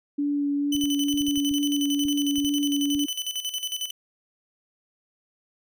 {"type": "tone with vibrato", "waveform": "sine", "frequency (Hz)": 286.8, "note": "D4", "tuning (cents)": -41, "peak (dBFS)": -22, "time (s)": [0.18, 3.06], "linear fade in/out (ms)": 10, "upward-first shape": "sine", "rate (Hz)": 2.2, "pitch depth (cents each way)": 11}
{"type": "tone with tremolo", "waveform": "sawtooth", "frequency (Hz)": 3010, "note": "F#7", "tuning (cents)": 29, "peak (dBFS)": -23, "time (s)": [0.72, 3.91], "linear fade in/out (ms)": 5, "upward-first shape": "square", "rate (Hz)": 11, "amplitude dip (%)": 70}
{"type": "clicks", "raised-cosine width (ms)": 5, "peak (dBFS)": -30, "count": 11, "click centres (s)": [0.752, 0.839, 1.141, 1.21, 1.284, 1.376, 1.513, 2.053, 2.383, 2.446, 2.952]}
{"effects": []}